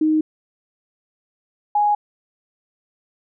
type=tone pair in turn; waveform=sine; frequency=311.1 / 830.5 Hz; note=D#4 / G#5; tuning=0 / 0 cents; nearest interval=octave + perfect fourth; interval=1700 cents; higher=second; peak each=-14 dBFS; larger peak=neither; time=0.01-0.21 / 1.75-1.95 s; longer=neither; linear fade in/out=5 ms; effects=none